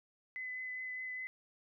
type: tone with vibrato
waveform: sine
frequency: 2019 Hz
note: B6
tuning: 38 cents sharp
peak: -39 dBFS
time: 0.36-1.27 s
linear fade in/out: 0 ms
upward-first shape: triangle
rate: 4.9 Hz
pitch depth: 14 cents each way
effects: none